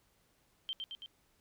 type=tone with echo; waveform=sine; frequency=3136 Hz; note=G7; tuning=in tune; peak=-35 dBFS; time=0.69-0.73 s; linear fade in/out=0 ms; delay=110 ms; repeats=3; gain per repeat=-3 dB; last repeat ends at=1.06 s; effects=pink hiss -72 dBFS RMS until 1.4 s